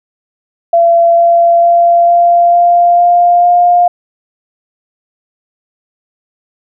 sine tone with pitch steps, 679 / 683.3 / 687.7 / 692.1 / 696.5 / 700.9 / 705.4 Hz, F5 / F5 / F5 / F5 / F5 / F5 / F5, -49 / -38 / -27 / -16 / -5 / +6 / +17 cents, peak -4 dBFS, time 0.73-3.88 s, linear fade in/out 5 ms, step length 450 ms, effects none

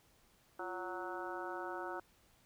harmonic tone with a mistuned harmonic, 185 Hz, F#3, in tune, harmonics 2 / 3 / 4 / 5 / 6 / 7 / 8, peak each -45 / -49 / -47 / -47 / -54 / -48 / -48 dBFS, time 0.59-2 s, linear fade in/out 5 ms, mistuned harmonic 2, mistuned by -94 cents, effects pink hiss -69 dBFS RMS until 2.45 s

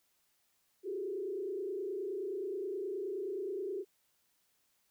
sine tone with frequency modulation, 388.9 Hz, G4, 14 cents flat, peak -35 dBFS, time 0.83-3.85 s, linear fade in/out 50 ms, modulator 29.5 Hz, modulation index 1.2, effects white hiss -75 dBFS RMS until 4.9 s

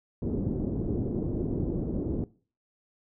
white low-pass noise, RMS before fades -30 dBFS, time 0.22-2.24 s, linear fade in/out 2 ms, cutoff 360 Hz, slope 24 dB/octave, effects noise-tail reverb RT60 0.4 s tail -20 dB re dry

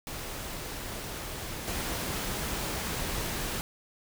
pink noise with level steps, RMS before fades -38 / -33 dBFS, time 0.07-3.61 s, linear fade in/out 0 ms, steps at 1.67 s, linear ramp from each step 10 ms, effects none

